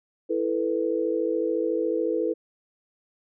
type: chord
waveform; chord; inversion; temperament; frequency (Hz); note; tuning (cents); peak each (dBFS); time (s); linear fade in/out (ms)
sine; E suspended fourth; none; equal; 329.6 / 440 / 493.9; E4 / A4 / B4; 0 / 0 / 0; -27; 0.29-2.34; 20
effects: none